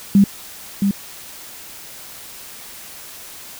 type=tone with echo; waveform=sine; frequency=198.9 Hz; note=G3; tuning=25 cents sharp; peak=-7 dBFS; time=0.15-0.24 s; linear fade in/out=2 ms; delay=670 ms; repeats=1; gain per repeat=-6 dB; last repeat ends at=0.91 s; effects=white hiss -37 dBFS RMS until 3.59 s